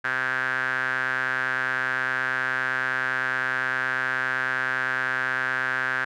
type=tone with band-pass filter; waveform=sawtooth; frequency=129.7 Hz; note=C3; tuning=15 cents flat; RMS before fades=-26 dBFS; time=0.04-6.05 s; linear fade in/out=10 ms; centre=1600 Hz; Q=7.8; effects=none